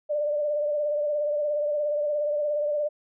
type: tone with vibrato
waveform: sine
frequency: 592 Hz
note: D5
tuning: 14 cents sharp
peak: -23 dBFS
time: 0.09-2.89 s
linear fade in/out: 20 ms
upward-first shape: sine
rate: 17 Hz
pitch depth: 39 cents each way
effects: none